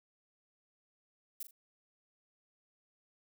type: noise with echo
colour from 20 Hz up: violet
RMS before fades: -41 dBFS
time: 1.4-1.43 s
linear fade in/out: 5 ms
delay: 40 ms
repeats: 2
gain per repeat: -10 dB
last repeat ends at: 1.51 s
effects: none